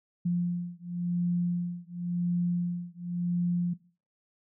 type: beating tone pair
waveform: sine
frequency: 174.61 / 175.54 Hz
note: F3 / F3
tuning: 0 / +9 cents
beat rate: 0.93 Hz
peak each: -30 dBFS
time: 0.25-3.74 s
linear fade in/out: 10 ms
effects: noise-tail reverb RT60 0.4 s tail -19 dB re dry